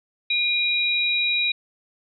sine tone pair together, 2423 / 3843 Hz, D#7 / B7, -47 / -48 cents, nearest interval minor sixth, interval 799 cents, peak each -22 dBFS, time 0.3-1.52 s, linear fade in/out 5 ms, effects none

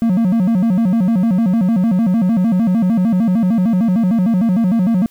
triangle tone with vibrato, 204.6 Hz, G#3, 26 cents flat, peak -9 dBFS, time 0.02-5.06 s, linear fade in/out 0 ms, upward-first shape square, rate 6.6 Hz, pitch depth 200 cents each way, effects white hiss -53 dBFS RMS until 5.1 s

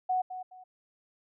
sine tone with echo, 740 Hz, F#5, in tune, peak -25 dBFS, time 0.09-0.22 s, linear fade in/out 10 ms, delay 210 ms, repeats 2, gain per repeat -11 dB, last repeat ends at 0.64 s, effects none

